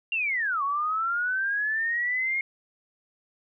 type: linear two-way sweep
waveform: sine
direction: down then up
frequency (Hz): 2802 to 1097 to 2158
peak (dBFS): -24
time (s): 0.12-2.41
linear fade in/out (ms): 2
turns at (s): 0.63
effects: none